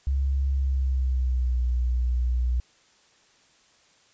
sine tone with pitch glide, 67.9 to 61.19 Hz, C#2 to B1, -35 to -15 cents, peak -21 dBFS, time 0.07-2.6 s, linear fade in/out 0 ms, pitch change -180 cents, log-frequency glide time 0.52-1.63 s, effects white hiss -60 dBFS RMS until 4.13 s + resampled to 16000 Hz

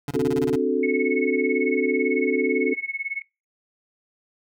25% pulse tone bursts, 142.5 Hz, C#3, 48 cents sharp, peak -22 dBFS, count 9, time 0.08-0.557 s, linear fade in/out 2 ms, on 29 ms, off 27 ms
sine chord, D dominant seventh, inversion third, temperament equal, 261.6 / 293.7 / 370 / 440 Hz, C4 / D4 / F#4 / A4, 0 / 0 / 0 / 0 cents, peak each -25 / -27 / -25 / -23 dBFS, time 0.14-2.74 s, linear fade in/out 10 ms
sine tone with tremolo, 2197 Hz, C#7, 16 cents flat, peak -23 dBFS, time 0.83-3.22 s, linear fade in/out 2 ms, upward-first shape sine, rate 18 Hz, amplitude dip 95%
effects noise-tail reverb RT60 0.3 s tail -25 dB re dry

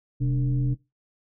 sine tone with frequency modulation, 128.5 Hz, C3, 31 cents flat, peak -21 dBFS, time 0.2-0.75 s, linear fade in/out 20 ms, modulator 164 Hz, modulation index 0.67, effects noise-tail reverb RT60 0.2 s tail -17 dB re dry

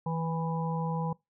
harmonic tone with a mistuned harmonic, 164.81 Hz, E3, in tune, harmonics 1 / 3 / 5 / 6, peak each -30 / -38 / -38 / -38 dBFS, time 0.06-1.13 s, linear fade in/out 5 ms, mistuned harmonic 1, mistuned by -21 cents, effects noise-tail reverb RT60 0.2 s tail -23 dB re dry

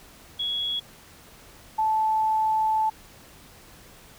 sine tone pair in turn, 3348 / 873.3 Hz, G#7 / A5, +13 / -13 cents, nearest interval octave + major seventh, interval 2326 cents, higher first, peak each -25 / -20 dBFS, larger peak second, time 0.39-0.8 / 1.78-2.9 s, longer second, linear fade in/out 10 ms, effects pink hiss -50 dBFS RMS until 4.18 s

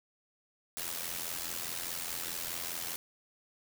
white noise with amplitude modulation, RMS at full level -35 dBFS, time 0.77-2.96 s, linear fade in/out 0 ms, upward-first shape sine, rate 84.8 Hz, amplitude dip 70%, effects none

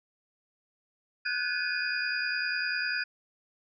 sine tone cluster, 1465 / 1535 / 1710 / 2476 / 4862 Hz, F#6 / G6 / A6 / D#7 / D#8, -18 / -37 / -50 / -9 / -41 cents, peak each -33 / -35 / -35 / -35 / -36 dBFS, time 1.25-3.04 s, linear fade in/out 10 ms, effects none

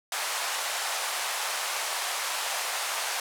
pink band-pass noise, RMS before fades -31 dBFS, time 0.12-3.2 s, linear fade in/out 2 ms, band 680 to 12000 Hz, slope 24 dB/octave, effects none

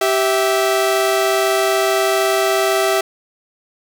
sawtooth tone pair together, 388.8 / 656 Hz, G4 / E5, -14 / -9 cents, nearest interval major sixth, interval 905 cents, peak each -13 dBFS, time 0.01-3.01 s, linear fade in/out 5 ms, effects none

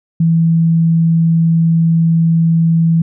sine tone, 164.81 Hz, E3, in tune, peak -8 dBFS, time 0.2-3.02 s, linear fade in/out 5 ms, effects none

